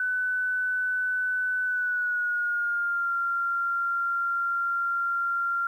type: tone with pitch glide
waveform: sine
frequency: 1500 to 1383.5 Hz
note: F#6 to F6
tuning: +23 to -17 cents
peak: -24 dBFS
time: 0-5.67 s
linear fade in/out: 2 ms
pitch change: -140 cents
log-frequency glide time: 1.66-3.12 s
effects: 10-bit